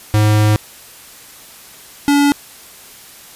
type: tone pair in turn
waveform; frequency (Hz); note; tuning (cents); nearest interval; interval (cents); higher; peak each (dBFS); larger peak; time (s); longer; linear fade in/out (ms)
square; 106.3 / 285.9; G#2 / D4; +41 / -46; octave + perfect fourth; 1713; second; -10; neither; 0.14-0.56 / 2.08-2.32; first; 0
effects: white hiss -39 dBFS RMS until 3.35 s + resampled to 32000 Hz